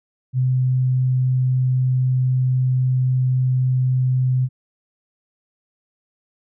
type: tone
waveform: sine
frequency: 128.3 Hz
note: C3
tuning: 34 cents flat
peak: -15 dBFS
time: 0.33-4.49 s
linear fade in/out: 50 ms
effects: none